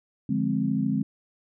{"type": "chord", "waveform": "sine", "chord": "D half-diminished seventh", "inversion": "none", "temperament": "equal", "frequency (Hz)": [146.83, 174.61, 207.7, 261.6], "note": ["D3", "F3", "Ab3", "C4"], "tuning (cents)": [0, 0, 0, 0], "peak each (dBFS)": [-30, -31, -26, -27], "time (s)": [0.29, 1.03], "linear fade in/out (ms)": 5, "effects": []}